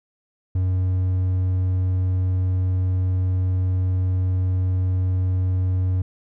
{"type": "tone with hard clipping", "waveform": "triangle", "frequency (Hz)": 92.5, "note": "F#2", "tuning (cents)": 0, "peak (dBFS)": -19, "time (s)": [0.55, 6.02], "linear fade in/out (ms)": 5, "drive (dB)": 6, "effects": []}